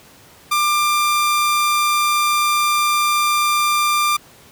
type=tone; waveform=sawtooth; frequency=1191 Hz; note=D6; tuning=24 cents sharp; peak=-11 dBFS; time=0.51-4.17 s; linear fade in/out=10 ms; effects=pink hiss -46 dBFS RMS until 4.51 s + high-pass 80 Hz 12 dB/octave